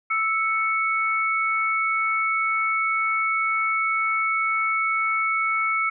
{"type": "tone pair together", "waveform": "sine", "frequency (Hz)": [1317, 2215], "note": ["E6", "C#7"], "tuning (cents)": [-2, -2], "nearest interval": "major sixth", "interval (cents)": 900, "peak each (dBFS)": -23, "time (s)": [0.1, 5.9], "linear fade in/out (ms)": 10, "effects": []}